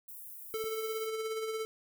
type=high-pass noise; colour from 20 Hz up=white; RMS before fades=-47 dBFS; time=0.08-1.07 s; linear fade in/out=5 ms; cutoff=11000 Hz; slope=24 dB/octave
type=tone with tremolo; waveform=square; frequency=441 Hz; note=A4; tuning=4 cents sharp; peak=-33 dBFS; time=0.54-1.65 s; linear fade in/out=0 ms; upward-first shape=sine; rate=17 Hz; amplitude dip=40%
type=click; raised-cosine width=2 ms; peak=-37 dBFS; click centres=0.641 s
effects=none